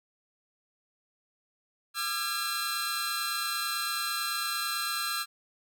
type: tone cluster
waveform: sawtooth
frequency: 1205 / 1352 / 1640 / 4085 Hz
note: D6 / E6 / G#6 / C8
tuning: +44 / +43 / -22 / -42 cents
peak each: -34 / -31 / -33 / -31 dBFS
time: 1.94-5.26 s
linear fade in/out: 50 ms
effects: none